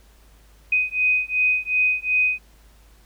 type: beating tone pair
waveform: sine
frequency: 2501 / 2503.7 Hz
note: D#7 / D#7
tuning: +8 / +10 cents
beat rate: 2.7 Hz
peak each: -21 dBFS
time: 0.72-2.39 s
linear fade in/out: 5 ms
effects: added 52 Hz sine -50 dBFS peak until 3.05 s + pink hiss -57 dBFS RMS until 3.05 s